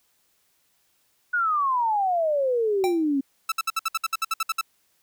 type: exponential sweep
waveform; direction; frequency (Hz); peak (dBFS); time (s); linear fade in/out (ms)
sine; down; 1480 to 266.1; -20; 1.33-3.21; 10
type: tone with exponential decay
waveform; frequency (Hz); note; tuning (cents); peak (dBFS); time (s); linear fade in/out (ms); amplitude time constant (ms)
square; 784; G5; 0; -22; 2.84-3.04; 0; 43
type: tone bursts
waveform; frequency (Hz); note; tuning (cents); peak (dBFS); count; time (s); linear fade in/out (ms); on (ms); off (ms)
sawtooth; 1318.5; E6; 0; -18; 13; 3.49-4.612; 5; 30; 61
effects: white hiss -67 dBFS RMS until 5.02 s